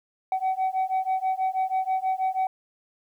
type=beating tone pair; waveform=sine; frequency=753 / 759.2 Hz; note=F#5 / F#5; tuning=+30 / +44 cents; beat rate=6.2 Hz; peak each=-24 / -24 dBFS; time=0.32-2.47 s; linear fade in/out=2 ms; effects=tanh soft clip ceiling -20 dBFS + 10-bit